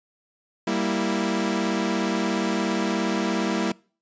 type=chord; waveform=sawtooth; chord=E diminished; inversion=first; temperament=equal; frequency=196 / 233.1 / 329.6 Hz; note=G3 / Bb3 / E4; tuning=0 / 0 / 0 cents; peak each=-23 dBFS; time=0.67-3.72 s; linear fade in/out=5 ms; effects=noise-tail reverb RT60 0.4 s tail -24 dB re dry + resampled to 16000 Hz